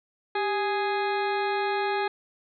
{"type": "harmonic tone with a mistuned harmonic", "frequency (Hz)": 415.3, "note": "G#4", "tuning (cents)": 0, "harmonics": [1, 2, 3, 4, 5, 6, 8, 9, 10], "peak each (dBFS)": [-28, -28, -36, -34, -39, -38, -44, -45, -43], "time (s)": [0.35, 2.08], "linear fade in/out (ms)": 5, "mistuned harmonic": 1, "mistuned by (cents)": -87, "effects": []}